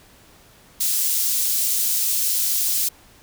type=high-pass noise; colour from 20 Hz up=white; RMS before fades=-21 dBFS; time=0.8-2.89 s; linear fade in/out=10 ms; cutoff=5000 Hz; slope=12 dB/octave; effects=pink hiss -51 dBFS RMS until 3.22 s